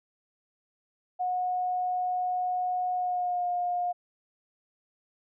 sine tone with pitch glide, 728 to 711.4 Hz, F#5 to F5, -28 to +32 cents, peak -26 dBFS, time 1.19-3.93 s, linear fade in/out 20 ms, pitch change -40 cents, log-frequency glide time 2.94-3.47 s, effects none

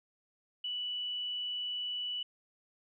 sine tone, 2960 Hz, F#7, in tune, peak -34 dBFS, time 0.64-2.23 s, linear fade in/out 5 ms, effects none

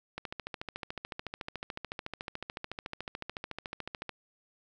click train, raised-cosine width 0.3 ms, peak -21 dBFS, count 55, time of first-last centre 0.18-4.093 s, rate 13.8 Hz, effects none

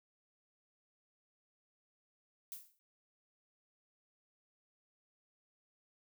violet noise with exponential decay, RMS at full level -43 dBFS, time 2.52-2.79 s, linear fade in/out 0 ms, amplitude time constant 57 ms, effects none

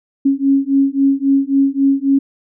sine beating tone pair, 272.7 / 276.4 Hz, C#4 / C#4, -28 / -5 cents, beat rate 3.7 Hz, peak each -14 dBFS, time 0.25-2.19 s, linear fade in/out 10 ms, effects none

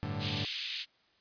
30% pulse chord, G suspended second, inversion none, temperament equal with one note detuned, 97.15 / 110 / 146.83 Hz, G2 / A2 / D3, -15 / 0 / 0 cents, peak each -36 dBFS, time 0.03-0.45 s, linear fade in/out 0 ms
pink band-pass noise, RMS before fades -38 dBFS, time 0.19-0.86 s, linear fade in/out 50 ms, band 2700 to 4600 Hz, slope 24 dB/octave
effects white hiss -68 dBFS RMS until 1.2 s + resampled to 11025 Hz

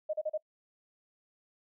sine tone bursts, 618 Hz, D#5, 12 cents flat, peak -29 dBFS, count 4, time 0.09-0.378 s, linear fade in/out 10 ms, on 45 ms, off 36 ms, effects noise-tail reverb RT60 0.1 s tail -23 dB re dry

